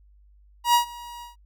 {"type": "tone with ADSR envelope", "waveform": "45% pulse", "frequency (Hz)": 956, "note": "A#5", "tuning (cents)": 43, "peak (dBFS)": -14, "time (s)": [0.64, 1.36], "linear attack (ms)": 100, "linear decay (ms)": 110, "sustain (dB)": -23, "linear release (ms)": 140, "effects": ["added 50 Hz sine -52 dBFS peak until 1.45 s"]}